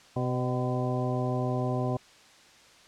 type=harmonic tone with a mistuned harmonic; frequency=126.6 Hz; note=B2; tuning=43 cents sharp; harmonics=1 / 2 / 3 / 4 / 5 / 6 / 8; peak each=-29 / -33 / -35 / -38 / -35 / -37 / -40 dBFS; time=0.16-1.97 s; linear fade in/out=5 ms; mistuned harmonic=5; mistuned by=-47 cents; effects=white hiss -55 dBFS RMS until 2.87 s + low-pass 6000 Hz 12 dB/octave